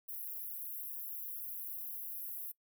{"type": "high-pass noise", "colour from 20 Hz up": "white", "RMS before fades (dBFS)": -43, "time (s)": [0.08, 2.52], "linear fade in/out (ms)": 10, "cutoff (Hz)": 11000, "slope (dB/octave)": 96, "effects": ["noise-tail reverb RT60 0.1 s tail -22 dB re dry"]}